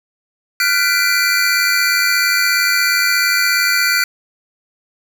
square tone cluster, 1404 / 1501 / 1997 / 2363 / 4577 Hz, F6 / F#6 / B6 / D7 / D8, +9 / +24 / +19 / +10 / -45 cents, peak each -20 dBFS, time 0.6-4.04 s, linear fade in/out 2 ms, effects none

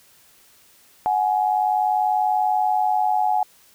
sine tone pair together, 739.8 / 840 Hz, F#5 / G#5, 0 / +19 cents, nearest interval major second, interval 219 cents, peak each -20 dBFS, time 1.06-3.43 s, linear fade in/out 0 ms, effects white hiss -54 dBFS RMS until 3.74 s

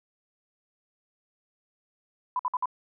sine tone bursts, 1000 Hz, B5, 21 cents sharp, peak -24 dBFS, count 4, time 2.36-2.657 s, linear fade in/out 2 ms, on 33 ms, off 55 ms, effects none

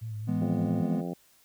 sine tone with vibrato, 109.2 Hz, A2, 13 cents flat, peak -33 dBFS, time 0.01-0.83 s, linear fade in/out 20 ms, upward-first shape sine, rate 4.5 Hz, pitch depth 49 cents each way
triangle chord, E major, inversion none, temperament equal, 164.81 / 207.7 / 246.9 Hz, E3 / G#3 / B3, 0 / 0 / 0 cents, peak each -29 dBFS, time 0.27-1.02 s, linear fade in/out 20 ms
harmonic tone, 87.31 Hz, F2, in tune, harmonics 2 / 3 / 4 / 5 / 6 / 7 / 8 / 9, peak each -34 / -38 / -40 / -42 / -44 / -45 / -46 / -47 dBFS, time 0.41-1.14 s, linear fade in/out 10 ms
effects white hiss -62 dBFS RMS until 1.44 s

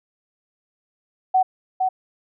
sine tone with echo, 750 Hz, F#5, 23 cents sharp, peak -13 dBFS, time 1.34-1.43 s, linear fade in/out 10 ms, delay 460 ms, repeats 1, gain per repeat -4 dB, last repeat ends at 1.89 s, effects none

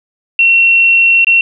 sine tone with dropouts, 2723 Hz, F7, 44 cents flat, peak -5 dBFS, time 0.39-1.41 s, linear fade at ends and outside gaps 2 ms, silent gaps 1.246-1.269 s, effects none

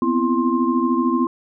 sine tone cluster, 245.1 / 258.4 / 335.2 / 1056 Hz, B3 / C4 / E4 / C6, -13 / -21 / +29 / +16 cents, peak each -21 / -21 / -21 / -23 dBFS, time 0.02-1.27 s, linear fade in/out 2 ms, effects none

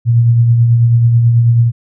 sine tone with tremolo, 117.6 Hz, A#2, 16 cents sharp, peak -4 dBFS, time 0.05-1.72 s, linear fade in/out 50 ms, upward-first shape triangle, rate 9.2 Hz, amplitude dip 40%, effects none

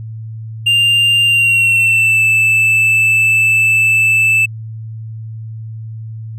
triangle tone with pitch glide, 2794 to 2637 Hz, F7 to E7, 0 to 0 cents, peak -7 dBFS, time 0.66-4.46 s, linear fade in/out 10 ms, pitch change -100 cents, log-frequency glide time 1.25-2.22 s, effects added 111 Hz sine -24 dBFS peak until 6.38 s

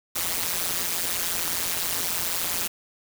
white noise with amplitude modulation, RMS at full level -23 dBFS, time 0.15-2.68 s, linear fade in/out 10 ms, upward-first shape sine, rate 174 Hz, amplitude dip 100%, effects none

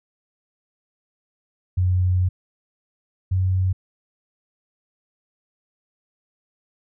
sine tone pair in turn, 91.2 / 93.22 Hz, F#2 / F#2, -24 / +13 cents, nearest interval unison, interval 37 cents, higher second, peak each -16 / -17 dBFS, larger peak first, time 1.77-2.29 / 3.31-3.73 s, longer first, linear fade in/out 10 ms, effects none

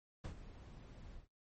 brown noise with ADSR envelope, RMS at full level -41 dBFS, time 0.24-1.28 s, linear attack 6 ms, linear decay 88 ms, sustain -12 dB, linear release 140 ms, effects noise-tail reverb RT60 0.2 s tail -25 dB re dry + MP3 32 kbps

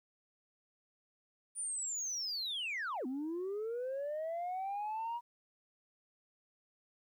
sine linear two-way sweep, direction down then up, 9460 to 246 to 962 Hz, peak -34 dBFS, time 1.55-5.21 s, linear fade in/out 50 ms, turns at 3.06 s, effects tanh soft clip ceiling -34 dBFS + 12-bit

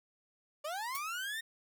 30% pulse linear sweep, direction up, 571 to 1854 Hz, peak -34 dBFS, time 0.64-1.41 s, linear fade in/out 10 ms
blue noise with exponential decay, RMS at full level -35 dBFS, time 0.95-1.03 s, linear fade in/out 0 ms, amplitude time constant 17 ms
effects none

